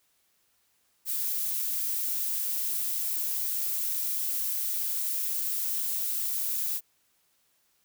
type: noise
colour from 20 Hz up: violet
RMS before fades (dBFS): -30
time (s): 1.05-6.81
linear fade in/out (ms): 50
effects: white hiss -70 dBFS RMS until 7.84 s